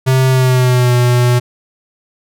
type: tone with pitch glide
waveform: square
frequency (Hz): 130.81 to 122.76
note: C3 to B2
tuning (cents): 0 to -10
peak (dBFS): -9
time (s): 0.06-1.4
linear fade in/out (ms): 20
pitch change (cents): -110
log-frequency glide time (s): 0.29-0.94
effects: none